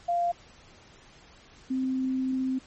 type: tone pair in turn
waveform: sine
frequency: 694 / 260.7 Hz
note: F5 / C4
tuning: -11 / -6 cents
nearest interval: octave + perfect fourth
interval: 1695 cents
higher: first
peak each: -23 / -25 dBFS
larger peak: first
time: 0.08-0.32 / 1.7-2.59 s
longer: second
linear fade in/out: 10 ms
effects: pink hiss -54 dBFS RMS until 2.66 s + MP3 32 kbps